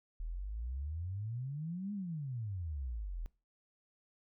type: exponential two-way sweep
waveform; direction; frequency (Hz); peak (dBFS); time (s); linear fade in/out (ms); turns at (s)
sine; up then down; 38.37 to 209.9 to 38.37; -37; 0.2-3.26; 0; 1.93
effects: noise-tail reverb RT60 0.3 s tail -21 dB re dry